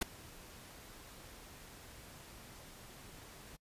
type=noise with ADSR envelope; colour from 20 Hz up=pink; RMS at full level=-30 dBFS; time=0.01-3.57 s; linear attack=11 ms; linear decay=9 ms; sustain=-24 dB; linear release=19 ms; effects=noise-tail reverb RT60 0.1 s tail -24 dB re dry + resampled to 32000 Hz